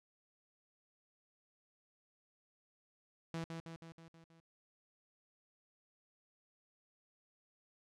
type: tone with echo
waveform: sawtooth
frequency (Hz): 164.81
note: E3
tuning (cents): 0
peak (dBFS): -35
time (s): 3.34-3.44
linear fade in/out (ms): 0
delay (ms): 160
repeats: 6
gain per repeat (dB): -4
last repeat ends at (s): 4.4
effects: low-pass 7000 Hz 12 dB/octave